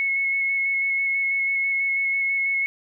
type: tone with vibrato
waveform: sine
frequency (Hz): 2189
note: C#7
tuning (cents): -22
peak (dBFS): -20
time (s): 0-2.66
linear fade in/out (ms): 0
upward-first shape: square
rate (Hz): 6.1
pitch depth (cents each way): 10
effects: none